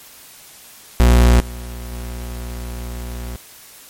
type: tone with level steps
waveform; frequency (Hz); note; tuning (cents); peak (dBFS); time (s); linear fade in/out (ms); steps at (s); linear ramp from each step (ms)
40% pulse; 60; B1; -49; -7 / -27 / -25; 1-3.36; 0; 1.4 / 1.92; 2
effects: white hiss -42 dBFS RMS until 3.89 s + MP3 64 kbps